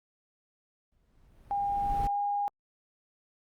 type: noise with exponential growth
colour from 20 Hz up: brown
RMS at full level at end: -32 dBFS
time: 0.92-2.07 s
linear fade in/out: 0 ms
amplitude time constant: 250 ms
type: tone with pitch glide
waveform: sine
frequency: 806 to 814 Hz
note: G5 to G#5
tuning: +48 to -35 cents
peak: -27 dBFS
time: 1.51-2.48 s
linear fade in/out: 0 ms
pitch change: +17 cents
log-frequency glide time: 2.09-2.17 s
effects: Opus 48 kbps